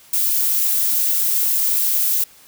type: noise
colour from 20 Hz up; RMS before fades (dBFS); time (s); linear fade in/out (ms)
violet; -18; 0.13-2.24; 5
effects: white hiss -48 dBFS RMS until 2.47 s